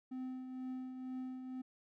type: tone with tremolo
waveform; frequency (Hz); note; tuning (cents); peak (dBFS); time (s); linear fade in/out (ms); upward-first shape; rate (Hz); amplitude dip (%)
triangle; 257.1; C4; -30; -37; 0.11-1.62; 10; triangle; 2.1; 50
effects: none